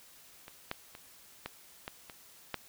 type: clicks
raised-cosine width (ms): 0.3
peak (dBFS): -30 / -18 / -30 / -21 / -22 / -29 / -17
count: 7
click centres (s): 0.481 / 0.714 / 0.951 / 1.46 / 1.879 / 2.098 / 2.543
effects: white hiss -57 dBFS RMS until 2.68 s